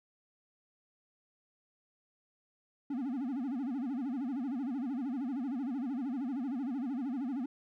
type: tone with vibrato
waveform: triangle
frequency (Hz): 260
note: C4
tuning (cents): -11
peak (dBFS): -31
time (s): 2.9-7.46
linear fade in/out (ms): 5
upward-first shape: sine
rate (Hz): 13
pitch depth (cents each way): 200
effects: none